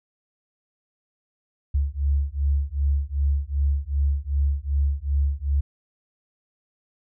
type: beating tone pair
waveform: sine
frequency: 69.3 / 71.9 Hz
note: C#2 / D2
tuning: 0 / -36 cents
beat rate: 2.6 Hz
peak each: -23 dBFS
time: 1.74-5.61 s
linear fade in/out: 10 ms
effects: none